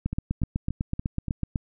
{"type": "two click trains", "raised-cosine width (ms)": 5, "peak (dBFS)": [-17, -13], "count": [5, 13], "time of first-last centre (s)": [[0.13, 1.283], [0.06, 1.558]], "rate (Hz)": [3.47, 8.01], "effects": []}